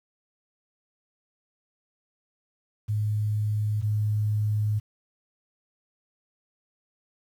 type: tone pair in turn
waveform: sine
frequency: 106 / 106 Hz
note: G#2 / G#2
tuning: +36 / +36 cents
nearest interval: unison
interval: 0 cents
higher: neither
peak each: -23 / -22 dBFS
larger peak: second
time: 2.88-3.82 / 3.82-4.8 s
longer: second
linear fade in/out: 20 ms
effects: 9-bit